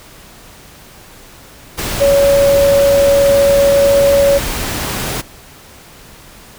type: tone in noise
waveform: sine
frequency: 560 Hz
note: C#5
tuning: 18 cents sharp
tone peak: -7 dBFS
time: 2-4.39 s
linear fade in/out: 20 ms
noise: pink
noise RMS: -20 dBFS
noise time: 1.77-5.22 s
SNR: +10 dB
effects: pink hiss -39 dBFS RMS until 6.58 s